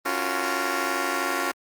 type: chord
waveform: 10% pulse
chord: Gb major seventh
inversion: second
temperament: just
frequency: 277.5 / 346.9 / 370 / 462.5 Hz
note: Db4 / F4 / Gb4 / Bb4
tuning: +2 / -12 / 0 / -14 cents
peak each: -22 / -21 / -23 / -27 dBFS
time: 0.05-1.52 s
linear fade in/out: 10 ms
effects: Opus 24 kbps